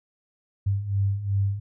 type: beating tone pair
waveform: sine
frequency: 97.3 / 100 Hz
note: G2 / G2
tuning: -12 / +35 cents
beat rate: 2.7 Hz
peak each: -28 / -23 dBFS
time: 0.66-1.6 s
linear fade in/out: 10 ms
effects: none